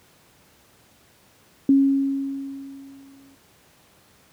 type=tone with exponential decay; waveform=sine; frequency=274.1 Hz; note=C#4; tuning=19 cents flat; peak=-11 dBFS; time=1.69-3.35 s; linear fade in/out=2 ms; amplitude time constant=360 ms; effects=pink hiss -56 dBFS RMS until 4.32 s + high-pass 80 Hz 12 dB/octave